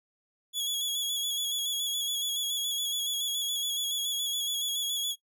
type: tone with vibrato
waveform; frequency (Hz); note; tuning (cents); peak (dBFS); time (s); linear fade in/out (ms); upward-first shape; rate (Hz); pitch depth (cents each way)
sawtooth; 3370; G#7; +25; -26; 0.53-5.16; 50; square; 7.1; 30
effects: noise-tail reverb RT60 0.1 s tail -20 dB re dry